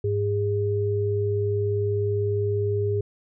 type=tone pair together; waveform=sine; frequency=102.42 / 408.4 Hz; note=G#2 / G#4; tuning=-24 / -29 cents; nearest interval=2 octaves; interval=2395 cents; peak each=-24 dBFS; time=0.04-3.01 s; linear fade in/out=5 ms; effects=none